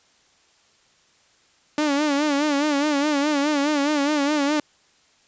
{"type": "tone with vibrato", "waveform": "sawtooth", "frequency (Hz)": 291.5, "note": "D4", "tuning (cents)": -13, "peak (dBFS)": -15, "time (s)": [1.78, 4.6], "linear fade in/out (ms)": 2, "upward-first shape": "sine", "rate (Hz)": 4.8, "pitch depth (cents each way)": 86, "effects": ["white hiss -59 dBFS RMS until 5.27 s", "resampled to 16000 Hz"]}